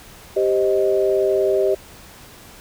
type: chord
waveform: sine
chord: C minor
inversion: second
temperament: equal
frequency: 392 / 523.3 / 622.3 Hz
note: G4 / C5 / Eb5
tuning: 0 / 0 / 0 cents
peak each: -17 / -23 / -20 dBFS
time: 0.36-1.75 s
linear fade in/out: 10 ms
effects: pink hiss -43 dBFS RMS until 2.6 s